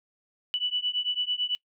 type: beating tone pair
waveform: sine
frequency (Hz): 2960 / 2969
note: F#7 / F#7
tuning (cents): 0 / +5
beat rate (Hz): 9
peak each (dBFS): -29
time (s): 0.54-1.55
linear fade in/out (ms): 0
effects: noise-tail reverb RT60 0.1 s tail -24 dB re dry